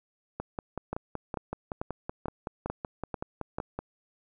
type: two click trains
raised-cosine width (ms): 1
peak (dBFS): -18 / -19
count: 7 / 19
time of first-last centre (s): 0.93-3.585 / 0.4-3.79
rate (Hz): 2.26 / 5.31
effects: none